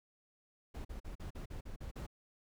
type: noise bursts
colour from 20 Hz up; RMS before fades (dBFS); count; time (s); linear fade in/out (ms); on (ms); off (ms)
brown; -44; 9; 0.74-2.066; 10; 110; 42
effects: none